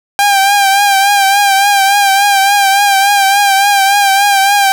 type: tone with vibrato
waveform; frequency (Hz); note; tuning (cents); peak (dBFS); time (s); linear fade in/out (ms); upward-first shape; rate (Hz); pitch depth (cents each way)
sawtooth; 796; G5; +26; -3; 0.19-4.72; 0; triangle; 3.5; 56
effects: none